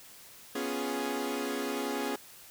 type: chord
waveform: sawtooth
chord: C# dominant seventh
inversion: third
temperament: equal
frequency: 246.9 / 277.2 / 349.2 / 415.3 Hz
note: B3 / C#4 / E#4 / G#4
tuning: 0 / 0 / 0 / 0 cents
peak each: -34 / -32 / -36 / -32 dBFS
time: 0.55-2.16 s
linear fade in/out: 5 ms
effects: white hiss -52 dBFS RMS until 2.5 s